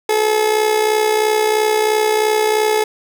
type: tone with amplitude modulation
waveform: 30% pulse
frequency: 430 Hz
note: A4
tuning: 40 cents flat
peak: -8 dBFS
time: 0.09-2.84 s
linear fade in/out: 5 ms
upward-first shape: sine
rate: 63 Hz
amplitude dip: 55%
effects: none